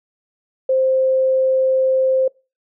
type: tone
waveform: sine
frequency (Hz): 524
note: C5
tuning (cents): +2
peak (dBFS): -13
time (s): 0.69-2.28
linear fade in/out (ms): 5
effects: noise-tail reverb RT60 0.3 s tail -25 dB re dry